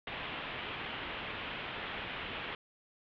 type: low-pass noise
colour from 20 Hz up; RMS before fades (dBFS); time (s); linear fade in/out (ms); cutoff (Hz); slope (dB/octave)
white; -41; 0.07-2.55; 2; 3300; 48
effects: none